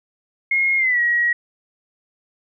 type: tone with pitch glide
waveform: sine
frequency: 2151 to 1905.3 Hz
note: C7 to A#6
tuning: +47 to +37 cents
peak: -15 dBFS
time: 0.51-1.33 s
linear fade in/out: 5 ms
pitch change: -210 cents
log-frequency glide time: 0.77-1 s
effects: none